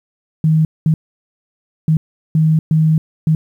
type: tone bursts at uneven times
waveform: sine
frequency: 157.7 Hz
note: D#3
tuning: 24 cents sharp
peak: -9 dBFS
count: 6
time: 0.44-0.65 / 0.86-0.94 / 1.88-1.97 / 2.35-2.59 / 2.71-2.98 / 3.27-3.35 s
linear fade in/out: 2 ms
effects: 8-bit